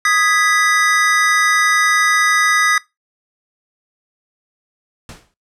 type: chord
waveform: square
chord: G# minor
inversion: second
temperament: equal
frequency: 1244.5 / 1661.2 / 1975.5 Hz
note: D#6 / G#6 / B6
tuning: 0 / 0 / 0 cents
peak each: -17 / -19 / -16 dBFS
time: 0.05-2.78 s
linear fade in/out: 2 ms
type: noise with exponential decay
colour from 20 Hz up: pink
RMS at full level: -31 dBFS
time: 5.09-5.34 s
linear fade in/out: 1 ms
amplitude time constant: 54 ms
effects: noise-tail reverb RT60 0.2 s tail -21 dB re dry + low-pass 9000 Hz 12 dB/octave